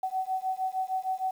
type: beating tone pair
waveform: sine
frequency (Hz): 751 / 757.5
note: F#5 / F#5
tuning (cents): +26 / +40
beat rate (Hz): 6.5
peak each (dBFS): -31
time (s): 0.03-1.31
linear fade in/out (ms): 5
effects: 9-bit